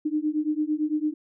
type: beating tone pair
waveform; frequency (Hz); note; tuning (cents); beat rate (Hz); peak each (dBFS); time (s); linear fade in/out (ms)
sine; 300.2 / 309.1; D4 / D#4; +38 / -11; 8.9; -26 / -26; 0.05-1.14; 10
effects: none